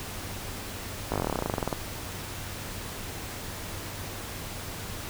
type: slowing click train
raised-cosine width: 1 ms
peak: -13 dBFS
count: 20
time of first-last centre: 1.12-1.728 s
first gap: 18 ms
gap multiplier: 1.06
effects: added 97 Hz sine -43 dBFS peak until 5.09 s + pink hiss -38 dBFS RMS until 5.09 s